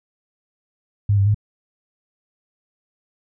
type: tone with pitch steps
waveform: sine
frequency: 102 / 98.8 / 104.5 Hz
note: G#2 / G2 / G#2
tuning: -31 / +14 / +11 cents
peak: -13 dBFS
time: 1.09-1.345 s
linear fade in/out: 5 ms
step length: 85 ms
effects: none